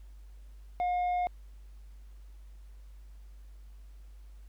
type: tone with tanh clipping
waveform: triangle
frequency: 716 Hz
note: F5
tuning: 43 cents sharp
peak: -28 dBFS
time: 0.8-1.27 s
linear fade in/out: 0 ms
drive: 9 dB
effects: added 50 Hz sine -47 dBFS peak until 4.48 s + pink hiss -69 dBFS RMS until 4.48 s

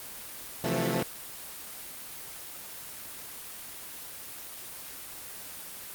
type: chord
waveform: 15% pulse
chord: F major seventh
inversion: second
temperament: equal with one note detuned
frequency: 130.81 / 164.81 / 177.26 / 220 Hz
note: C3 / E3 / F3 / A3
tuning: 0 / 0 / +26 / 0 cents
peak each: -26 dBFS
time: 0.64-1.03 s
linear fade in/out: 2 ms
effects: white hiss -42 dBFS RMS until 5.94 s + Opus 24 kbps

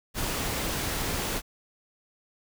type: noise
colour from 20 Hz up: pink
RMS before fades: -30 dBFS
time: 0.14-1.42 s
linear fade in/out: 50 ms
effects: none

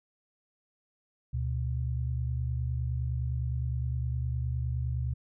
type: tone pair together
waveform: sine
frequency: 72.96 / 122.7 Hz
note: D2 / B2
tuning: -11 / -11 cents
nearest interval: major sixth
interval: 900 cents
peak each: -31 / -31 dBFS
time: 1.33-5.14 s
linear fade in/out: 10 ms
effects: none

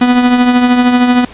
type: tone with tremolo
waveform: 45% pulse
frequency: 246.9 Hz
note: B3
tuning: in tune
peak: -4 dBFS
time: 0.01-1.25 s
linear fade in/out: 5 ms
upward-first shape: triangle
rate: 13 Hz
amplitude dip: 55%
effects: pink hiss -34 dBFS RMS until 1.33 s + resampled to 8000 Hz

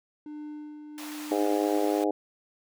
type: tone with tremolo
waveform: triangle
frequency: 300 Hz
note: D4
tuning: 37 cents sharp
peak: -34 dBFS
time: 0.26-1.85 s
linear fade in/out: 2 ms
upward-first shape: sine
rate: 1.3 Hz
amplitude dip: 45%
type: high-pass noise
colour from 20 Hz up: pink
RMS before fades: -43 dBFS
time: 0.98-2.04 s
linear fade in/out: 0 ms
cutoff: 670 Hz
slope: 24 dB/octave
type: harmonic tone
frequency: 103 Hz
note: G#2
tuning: 14 cents flat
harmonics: 3 / 4 / 5 / 6 / 7 / 8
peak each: -27 / -29 / -31 / -33 / -34 / -35 dBFS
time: 1.31-2.11 s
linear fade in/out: 5 ms
effects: none

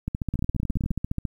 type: two click trains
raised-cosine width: 5 ms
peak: -14 / -15 dBFS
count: 18 / 12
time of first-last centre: 0.08-1.252 / 0.34-0.913 s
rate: 14.5 / 19.2 Hz
effects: 9-bit

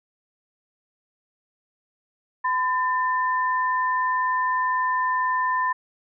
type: tone pair together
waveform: sine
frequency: 1012 / 1790.2 Hz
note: B5 / A6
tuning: +42 / +29 cents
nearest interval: minor seventh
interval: 987 cents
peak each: -21 / -27 dBFS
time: 2.44-5.73 s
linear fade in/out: 10 ms
effects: none

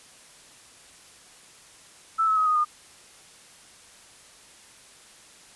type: tone with pitch steps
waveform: sine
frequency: 1318.5 / 1292.9 / 1267.7 / 1243.1 / 1218.9 Hz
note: E6 / E6 / D#6 / D#6 / D#6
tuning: 0 / -34 / +32 / -2 / -36 cents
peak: -19 dBFS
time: 2.18-2.65 s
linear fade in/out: 20 ms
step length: 94 ms
effects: white hiss -51 dBFS RMS until 5.55 s + resampled to 24000 Hz

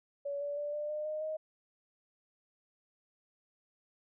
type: tone with pitch steps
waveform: sine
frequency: 567 / 576.2 / 585.6 / 595.2 / 604.9 / 614.8 / 624.8 Hz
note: C#5 / D5 / D5 / D5 / D#5 / D#5 / D#5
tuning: +39 / -33 / -5 / +23 / -49 / -21 / +7 cents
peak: -34 dBFS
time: 0.25-1.37 s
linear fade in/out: 10 ms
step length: 160 ms
effects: none

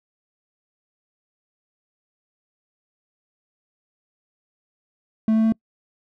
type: tone with pitch steps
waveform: triangle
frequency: 220 / 221.5 / 223.1 Hz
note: A3 / A3 / A3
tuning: 0 / +12 / +24 cents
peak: -13 dBFS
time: 5.28-5.523 s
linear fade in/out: 2 ms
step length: 81 ms
effects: noise-tail reverb RT60 0.1 s tail -26 dB re dry

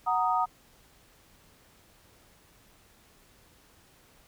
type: chord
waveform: sine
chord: D# minor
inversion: first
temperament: equal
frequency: 740 / 932.3 / 1244.5 Hz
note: F#5 / A#5 / D#6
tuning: 0 / 0 / 0 cents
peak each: -28 dBFS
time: 0.06-0.46 s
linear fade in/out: 20 ms
effects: pink hiss -60 dBFS RMS until 4.27 s

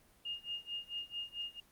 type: tone with tremolo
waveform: sine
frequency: 2836 Hz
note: F7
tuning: 26 cents sharp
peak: -36 dBFS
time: 0.25-1.6 s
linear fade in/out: 5 ms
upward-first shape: sine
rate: 4.5 Hz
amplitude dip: 95%
effects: pink hiss -66 dBFS RMS until 1.71 s + Opus 24 kbps

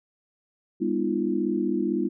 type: tone cluster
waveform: sine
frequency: 202 / 246.7 / 308.2 / 344 Hz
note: G#3 / B3 / D#4 / F4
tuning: -48 / -2 / -16 / -26 cents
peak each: -29 / -29 / -28 / -27 dBFS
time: 0.8-2.09 s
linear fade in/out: 20 ms
effects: none

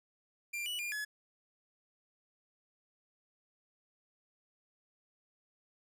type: tone with pitch steps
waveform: 45% pulse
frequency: 2379 / 2946 / 2407 / 1700 Hz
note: D7 / F#7 / D7 / G#6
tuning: +22 / -8 / +42 / +40 cents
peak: -36 dBFS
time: 0.53-1.05 s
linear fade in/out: 10 ms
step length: 130 ms
effects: none

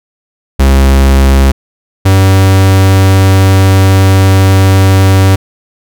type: tone pair in turn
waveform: 45% pulse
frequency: 67.5 / 95.96 Hz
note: C#2 / G2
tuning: -45 / -36 cents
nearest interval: tritone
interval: 609 cents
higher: second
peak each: -3 dBFS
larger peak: neither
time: 0.59-1.52 / 2.05-5.36 s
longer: second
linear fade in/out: 10 ms
effects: none

